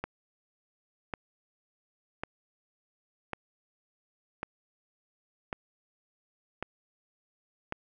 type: click train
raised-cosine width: 0.5 ms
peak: -18 dBFS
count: 8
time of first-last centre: 0.04-7.724 s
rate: 0.911 Hz
effects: none